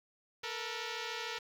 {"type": "tone pair together", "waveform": "5% pulse", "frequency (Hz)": [444.5, 477.9], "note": ["A4", "A#4"], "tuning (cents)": [18, 43], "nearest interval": "minor second", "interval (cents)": 125, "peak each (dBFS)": -28, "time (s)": [0.43, 1.39], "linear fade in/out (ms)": 10, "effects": ["low-pass 5000 Hz 12 dB/octave", "9-bit"]}